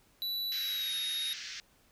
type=tone with pitch glide; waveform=square; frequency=3951 to 3751 Hz; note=B7 to A#7; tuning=0 to +10 cents; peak=-33 dBFS; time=0.22-1.33 s; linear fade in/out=0 ms; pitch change=-90 cents; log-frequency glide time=0.56-0.91 s
type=band-pass noise; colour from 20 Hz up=white; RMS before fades=-43 dBFS; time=0.52-1.6 s; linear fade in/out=0 ms; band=1500 to 6000 Hz; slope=48 dB/octave
effects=pink hiss -66 dBFS RMS until 1.91 s